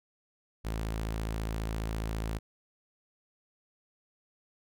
sawtooth tone, 54.7 Hz, A1, 9 cents flat, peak -28 dBFS, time 0.64-2.39 s, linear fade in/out 20 ms, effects none

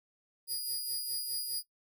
10% pulse tone with tremolo, 4885 Hz, D#8, 33 cents flat, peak -25 dBFS, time 0.47-1.63 s, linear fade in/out 50 ms, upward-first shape sine, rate 4.8 Hz, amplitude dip 40%, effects noise-tail reverb RT60 0.1 s tail -17 dB re dry

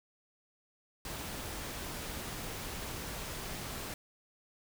pink noise, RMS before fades -41 dBFS, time 1.05-3.94 s, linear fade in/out 2 ms, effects none

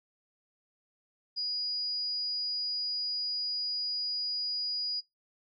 sine tone, 4900 Hz, D#8, 27 cents flat, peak -31 dBFS, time 1.36-5.01 s, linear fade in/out 20 ms, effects noise-tail reverb RT60 0.2 s tail -21 dB re dry

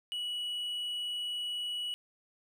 triangle tone, 2934 Hz, F#7, 15 cents flat, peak -32 dBFS, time 0.12-1.94 s, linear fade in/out 0 ms, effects none

